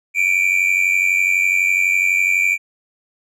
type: tone pair together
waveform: triangle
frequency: 2308 / 2400 Hz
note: D7 / D7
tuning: -31 / +37 cents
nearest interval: minor second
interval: 68 cents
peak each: -15 dBFS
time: 0.14-2.58 s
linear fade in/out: 50 ms
effects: none